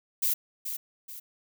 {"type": "noise with echo", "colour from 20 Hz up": "violet", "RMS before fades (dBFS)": -26, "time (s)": [0.22, 0.34], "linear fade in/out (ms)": 10, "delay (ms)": 430, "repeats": 2, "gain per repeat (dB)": -8, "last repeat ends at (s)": 1.2, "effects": []}